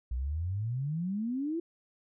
sine exponential sweep, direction up, 58.3 to 345.7 Hz, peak -30 dBFS, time 0.11-1.6 s, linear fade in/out 5 ms, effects none

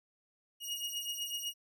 sawtooth beating tone pair, 2869 / 2877 Hz, F7 / F#7, +46 / -49 cents, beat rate 8 Hz, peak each -37 / -36 dBFS, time 0.6-1.54 s, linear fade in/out 50 ms, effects none

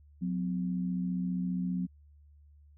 sine tone pair together, 181.02 / 256 Hz, F#3 / C4, -38 / -38 cents, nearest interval tritone, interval 600 cents, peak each -30 / -37 dBFS, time 0.21-1.87 s, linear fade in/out 20 ms, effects added 73 Hz sine -55 dBFS peak until 2.77 s

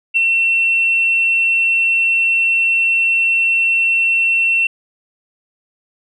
sine tone with ADSR envelope, 2705 Hz, E7, 44 cents sharp, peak -8 dBFS, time 0.14-4.67 s, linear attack 28 ms, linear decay 10 ms, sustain -3 dB, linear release 4 ms, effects tanh soft clip ceiling -5 dBFS

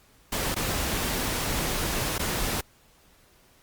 pink noise with dropouts, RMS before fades -28 dBFS, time 0.32-2.61 s, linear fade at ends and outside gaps 5 ms, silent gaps 0.546-0.562 / 2.182-2.193 s, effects pink hiss -59 dBFS RMS until 3.62 s + Opus 48 kbps

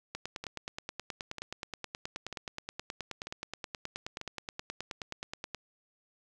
two click trains, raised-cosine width 0.2 ms, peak -22 / -20 dBFS, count 5 / 52, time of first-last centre 0.44-4.214 / 0.15-5.547 s, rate 1.06 / 9.45 Hz, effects none

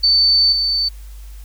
sine tone with level steps, 4535 Hz, C#8, 39 cents sharp, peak -10 / -15 dBFS, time 0.03-0.89 s, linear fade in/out 10 ms, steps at 0.52 s, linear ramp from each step 5 ms, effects added 50 Hz sine -32 dBFS peak until 1.44 s + white hiss -49 dBFS RMS until 1.44 s

